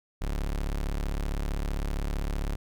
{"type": "tone", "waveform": "35% pulse", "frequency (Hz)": 35.43, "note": "C#1", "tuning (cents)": 39, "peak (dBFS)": -26, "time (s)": [0.21, 2.56], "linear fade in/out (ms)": 10, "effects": []}